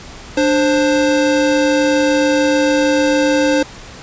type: tone pair together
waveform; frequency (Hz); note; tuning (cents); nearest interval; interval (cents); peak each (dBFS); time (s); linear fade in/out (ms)
square; 295.6 / 526.7; D4 / C5; +11 / +11; minor seventh; 1000; -15; 0.37-3.63; 5
effects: pink hiss -35 dBFS RMS until 4.02 s + resampled to 16000 Hz